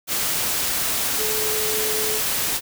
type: tone in noise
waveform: sine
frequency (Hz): 431.6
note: A4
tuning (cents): -33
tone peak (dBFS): -27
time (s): 1.17-2.21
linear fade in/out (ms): 50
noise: white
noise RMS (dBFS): -23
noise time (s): 0.07-2.61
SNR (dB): -7
effects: none